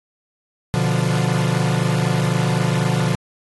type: chord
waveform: 45% pulse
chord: B diminished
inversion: none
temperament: equal with one note detuned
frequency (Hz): 122.76 / 146.83 / 174.61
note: B2 / D3 / F3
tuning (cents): -10 / 0 / 0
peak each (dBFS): -21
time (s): 0.74-3.15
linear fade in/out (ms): 0
effects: AAC 32 kbps